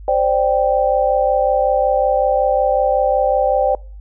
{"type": "chord", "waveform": "sine", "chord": "C suspended second", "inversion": "none", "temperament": "just", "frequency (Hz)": [523.3, 588.7, 784.9], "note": ["C5", "D5", "G5"], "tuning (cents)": [0, 4, 2], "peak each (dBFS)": -17, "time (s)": [0.08, 3.75], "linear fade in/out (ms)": 2, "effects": ["noise-tail reverb RT60 0.4 s tail -24 dB re dry", "added 50 Hz sine -32 dBFS peak until 4 s"]}